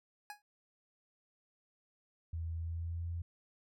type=tone with exponential decay; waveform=25% pulse; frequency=830.6 Hz; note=G#5; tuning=in tune; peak=-37 dBFS; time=0.3-0.42 s; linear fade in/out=1 ms; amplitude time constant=25 ms
type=tone with pitch glide; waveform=sine; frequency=82.41 to 85.02 Hz; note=E2 to F2; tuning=0 to -46 cents; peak=-36 dBFS; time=2.33-3.22 s; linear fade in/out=5 ms; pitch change=+54 cents; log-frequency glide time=2.55-3.09 s
effects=none